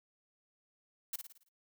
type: noise with echo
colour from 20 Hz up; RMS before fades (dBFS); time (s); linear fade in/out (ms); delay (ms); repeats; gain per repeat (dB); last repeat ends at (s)
blue; -37; 1.13-1.16; 5; 55; 6; -6; 1.49
effects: noise-tail reverb RT60 0.1 s tail -26 dB re dry